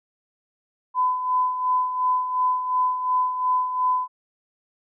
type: tone with tremolo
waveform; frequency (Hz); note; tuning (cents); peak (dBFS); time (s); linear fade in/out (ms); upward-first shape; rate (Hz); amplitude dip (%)
sine; 1008; B5; +35; -17; 0.94-4.08; 50; sine; 2.8; 60
effects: none